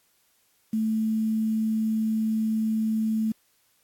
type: tone with quantisation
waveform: sine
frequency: 220 Hz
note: A3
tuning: in tune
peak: -22 dBFS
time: 0.73-3.32 s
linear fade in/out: 5 ms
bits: 8
effects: white hiss -66 dBFS RMS until 3.83 s + AAC 64 kbps